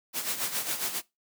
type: noise with tremolo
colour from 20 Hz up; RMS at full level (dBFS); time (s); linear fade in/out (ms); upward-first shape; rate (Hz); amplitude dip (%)
white; -29; 0.13-1.02; 50; sine; 7.3; 65
effects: noise-tail reverb RT60 0.2 s tail -21 dB re dry + high-pass 150 Hz 12 dB/octave